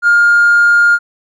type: tone with hard clipping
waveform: sine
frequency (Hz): 1413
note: F6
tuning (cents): +20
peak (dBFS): -6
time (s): 0.02-0.99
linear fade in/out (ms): 50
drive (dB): 1
effects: none